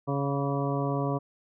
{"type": "harmonic tone with a mistuned harmonic", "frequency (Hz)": 139.8, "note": "C#3", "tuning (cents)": 15, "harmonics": [1, 2, 3, 4, 5, 7, 8], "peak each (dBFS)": [-29, -32, -34, -35, -36, -37, -38], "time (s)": [0.07, 1.19], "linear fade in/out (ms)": 20, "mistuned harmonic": 8, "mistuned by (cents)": 43, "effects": []}